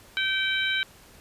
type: harmonic tone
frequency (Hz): 773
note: G5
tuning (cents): -24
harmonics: 2 / 3 / 4 / 5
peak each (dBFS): -27 / -29 / -30 / -31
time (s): 0.17-0.83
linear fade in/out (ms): 0
effects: pink hiss -52 dBFS RMS until 1.2 s + resampled to 32000 Hz

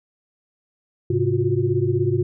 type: tone cluster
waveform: sine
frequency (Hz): 105.8 / 133.2 / 350.7 / 367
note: G#2 / C3 / F4 / F#4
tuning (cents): +33 / +31 / +7 / -14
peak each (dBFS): -23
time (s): 1.1-2.23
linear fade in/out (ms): 5
effects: none

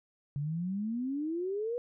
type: exponential sweep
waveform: sine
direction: up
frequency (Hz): 138.59 to 493.9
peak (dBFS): -31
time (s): 0.36-1.78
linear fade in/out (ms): 0
effects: none

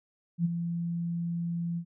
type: tone with ADSR envelope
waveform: sine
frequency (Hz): 170.2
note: F3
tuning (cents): -44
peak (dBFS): -21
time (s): 0.38-1.85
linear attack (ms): 69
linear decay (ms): 21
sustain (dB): -8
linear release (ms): 76
effects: none

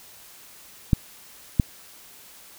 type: clicks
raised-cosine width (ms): 5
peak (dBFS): -4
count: 2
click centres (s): 0.932 / 1.598
effects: white hiss -48 dBFS RMS until 2.58 s

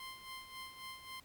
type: tone with tremolo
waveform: 15% pulse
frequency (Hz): 1046.5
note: C6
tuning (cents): 0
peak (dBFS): -38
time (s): 0-1.2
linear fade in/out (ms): 2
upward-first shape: sine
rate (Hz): 3.7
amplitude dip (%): 65
effects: pink hiss -64 dBFS RMS until 1.24 s

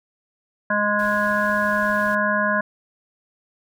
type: harmonic tone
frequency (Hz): 207.5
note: G#3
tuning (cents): -1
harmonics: 1 / 3 / 5 / 7 / 8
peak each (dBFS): -26 / -24 / -24 / -25 / -23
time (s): 0.7-2.61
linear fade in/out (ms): 5
type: noise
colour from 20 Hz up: pink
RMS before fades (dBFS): -42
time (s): 0.99-2.15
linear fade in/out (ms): 2
effects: none

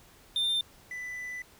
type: tone pair in turn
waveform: triangle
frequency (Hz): 3597 / 1991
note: A7 / B6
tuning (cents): +37 / +14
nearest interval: minor seventh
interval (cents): 1023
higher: first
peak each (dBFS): -24 / -34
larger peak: first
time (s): 0.36-0.61 / 0.91-1.42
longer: second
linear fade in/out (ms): 2
effects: pink hiss -57 dBFS RMS until 1.59 s

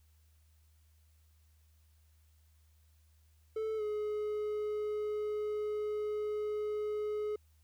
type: tone with pitch glide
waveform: triangle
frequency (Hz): 438.2 to 422.1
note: A4 to G#4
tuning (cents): -7 to +28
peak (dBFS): -31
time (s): 3.56-7.36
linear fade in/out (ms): 5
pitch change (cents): -65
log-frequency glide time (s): 3.77-3.82
effects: added 77 Hz sine -63 dBFS peak until 7.63 s + white hiss -75 dBFS RMS until 7.63 s

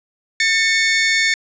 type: tone pair together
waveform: sawtooth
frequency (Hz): 1795 / 2209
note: A6 / C#7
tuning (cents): +34 / -7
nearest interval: major third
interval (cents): 359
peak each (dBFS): -13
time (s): 0.4-1.34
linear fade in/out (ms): 2
effects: resampled to 16000 Hz + 8-bit

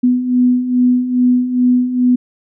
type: beating tone pair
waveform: sine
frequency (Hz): 246.9 / 249.3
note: B3 / B3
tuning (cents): 0 / +16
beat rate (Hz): 2.4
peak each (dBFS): -17 / -11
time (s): 0.03-2.16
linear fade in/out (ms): 10
effects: none

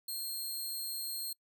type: tone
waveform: 15% pulse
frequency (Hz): 4222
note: C8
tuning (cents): +15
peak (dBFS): -30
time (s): 0.08-1.33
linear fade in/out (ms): 5
effects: noise-tail reverb RT60 0.1 s tail -26 dB re dry

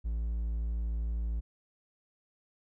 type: tone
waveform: triangle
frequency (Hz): 56.4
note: A1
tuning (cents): +44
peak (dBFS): -28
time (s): 0.04-1.41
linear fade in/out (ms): 20
effects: none

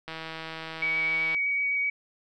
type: click train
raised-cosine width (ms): 0.3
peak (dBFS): -21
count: 205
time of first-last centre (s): 0.08-1.347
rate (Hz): 161
type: tone with vibrato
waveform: sine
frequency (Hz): 2259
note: C#7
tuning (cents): +32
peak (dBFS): -24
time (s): 0.82-1.9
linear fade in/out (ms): 5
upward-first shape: sine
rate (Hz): 7.9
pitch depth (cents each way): 11
effects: none

